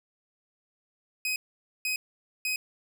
sawtooth tone bursts, 2518 Hz, D#7, 20 cents sharp, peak -24 dBFS, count 3, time 1.25-2.56 s, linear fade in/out 2 ms, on 110 ms, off 490 ms, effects none

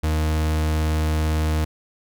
40% pulse tone, 77.8 Hz, D#2, in tune, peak -18 dBFS, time 0.03-1.65 s, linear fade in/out 10 ms, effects none

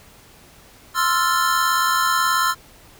square chord, F major seventh, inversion second, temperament equal, 1046.5 / 1318.5 / 1396.9 / 1760 Hz, C6 / E6 / F6 / A6, 0 / 0 / 0 / 0 cents, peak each -22 / -22 / -23 / -28 dBFS, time 0.94-2.55 s, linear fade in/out 50 ms, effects pink hiss -48 dBFS RMS until 2.99 s

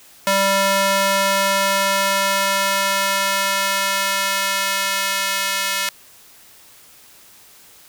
square tone with high-pass filter sweep, 195.9 Hz, G3, 1 cent flat, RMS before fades -19 dBFS, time 0.27-5.89 s, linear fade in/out 0 ms, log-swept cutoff 590 to 1800 Hz, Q 0.76, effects white hiss -47 dBFS RMS until 7.88 s

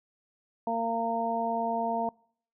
harmonic tone, 229.8 Hz, A#3, 25 cents flat, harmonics 1 / 2 / 3 / 4, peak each -34 / -36 / -30 / -32 dBFS, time 0.67-2.09 s, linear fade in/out 2 ms, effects noise-tail reverb RT60 0.6 s tail -26 dB re dry

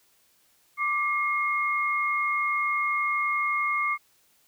sine tone pair together, 1174.7 / 2146 Hz, D6 / C7, 0 / +43 cents, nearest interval minor seventh, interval 1043 cents, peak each -26 dBFS, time 0.77-3.98 s, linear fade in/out 50 ms, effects white hiss -64 dBFS RMS until 4.47 s

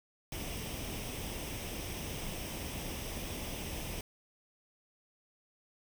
pink noise with comb filter, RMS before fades -40 dBFS, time 0.32-4.01 s, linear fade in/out 2 ms, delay 0.35 ms, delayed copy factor +0.55, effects none

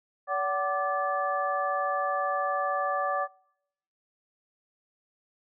sine tone cluster, 572 / 753 / 1175 / 1727 Hz, D5 / F#5 / D6 / A6, -46 / +30 / +1 / -33 cents, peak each -31 / -31 / -29 / -36 dBFS, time 0.27-3.28 s, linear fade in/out 50 ms, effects noise-tail reverb RT60 0.8 s tail -26 dB re dry

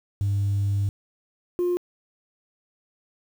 sine tone pair in turn, 100 / 354.5 Hz, G2 / F4, +35 / +26 cents, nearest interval octave + minor seventh, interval 2191 cents, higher second, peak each -19 dBFS, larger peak neither, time 0.21-0.89 / 1.59-1.77 s, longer first, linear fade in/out 0 ms, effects tanh soft clip ceiling -18 dBFS + 8-bit

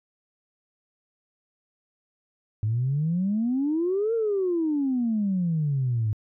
sine exponential two-way sweep, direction up then down, 103.83 to 466.2 to 103.83 Hz, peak -21 dBFS, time 2.63-6.13 s, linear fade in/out 0 ms, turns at 4.14 s, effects tanh soft clip ceiling -17 dBFS

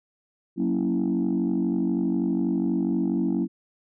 sine chord, F# dominant seventh, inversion none, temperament equal, 185 / 233.1 / 277.2 / 329.6 Hz, F#3 / A#3 / C#4 / E4, 0 / 0 / 0 / 0 cents, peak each -26 dBFS, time 0.56-3.48 s, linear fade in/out 50 ms, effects tanh soft clip ceiling -16 dBFS

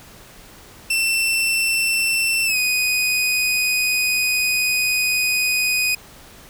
sawtooth tone with pitch glide, 2685 to 2491 Hz, E7 to D#7, +31 to +1 cents, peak -14 dBFS, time 0.9-5.95 s, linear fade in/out 5 ms, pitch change -130 cents, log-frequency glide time 2.45-2.57 s, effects pink hiss -44 dBFS RMS until 6.49 s

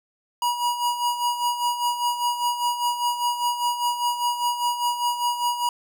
square tone with tremolo, 964 Hz, B5, 42 cents flat, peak -20 dBFS, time 0.42-5.69 s, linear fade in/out 2 ms, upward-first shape sine, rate 5 Hz, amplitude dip 65%, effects none

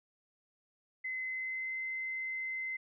sine tone with pitch glide, 2044 to 2062 Hz, C7 to C7, -41 to -26 cents, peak -35 dBFS, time 1.04-2.77 s, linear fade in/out 10 ms, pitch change +15 cents, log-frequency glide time 1.23-1.77 s, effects none

